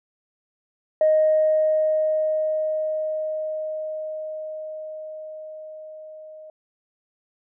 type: tone with level ramp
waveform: sine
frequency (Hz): 622.3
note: D#5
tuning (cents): 0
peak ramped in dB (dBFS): -13 to -39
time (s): 1.01-6.5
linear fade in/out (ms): 2
effects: tanh soft clip ceiling -10 dBFS